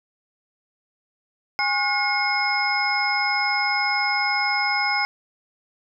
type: tone cluster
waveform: sine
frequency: 820 / 1086 / 1444 / 2158 / 5120 Hz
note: G#5 / C#6 / F#6 / C#7 / D#8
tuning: -22 / -36 / -43 / -47 / +49 cents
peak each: -25 / -31 / -28 / -23 / -27 dBFS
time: 1.59-5.05 s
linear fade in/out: 0 ms
effects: none